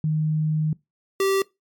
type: tone pair in turn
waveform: sine / square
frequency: 155 / 388.9 Hz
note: D#3 / G4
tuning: -6 / -14 cents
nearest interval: octave + major third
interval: 1592 cents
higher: second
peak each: -19 dBFS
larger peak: neither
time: 0.04-0.73 / 1.2-1.42 s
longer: first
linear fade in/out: 2 ms
effects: noise-tail reverb RT60 0.2 s tail -22 dB re dry + MP3 96 kbps